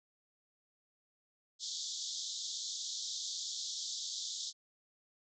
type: band-pass noise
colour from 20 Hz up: pink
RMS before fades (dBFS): -41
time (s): 1.59-4.53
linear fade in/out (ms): 50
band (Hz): 3400 to 7300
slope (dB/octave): 96
effects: none